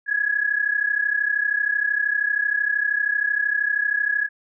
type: tone pair together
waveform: sine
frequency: 1661.2 / 1694.1 Hz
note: G#6 / G#6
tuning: 0 / +34 cents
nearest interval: unison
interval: 34 cents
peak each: -22 dBFS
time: 0.06-4.29 s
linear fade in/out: 50 ms
effects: none